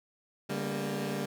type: tone cluster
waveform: 20% pulse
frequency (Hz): 143.1 / 198.4 / 231.6 / 242.7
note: D3 / G3 / A#3 / B3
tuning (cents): -45 / +21 / -11 / -30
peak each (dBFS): -32 / -30 / -34 / -39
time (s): 0.49-1.26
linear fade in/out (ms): 10
effects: none